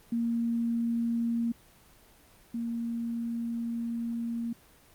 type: tone pair in turn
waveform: sine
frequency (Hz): 232.9 / 232.9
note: A#3 / A#3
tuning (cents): -1 / -1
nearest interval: unison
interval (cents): 0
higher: neither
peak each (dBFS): -26 / -30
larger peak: first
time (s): 0.12-1.52 / 2.54-4.53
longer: second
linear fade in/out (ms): 5
effects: pink hiss -58 dBFS RMS until 4.94 s + Opus 24 kbps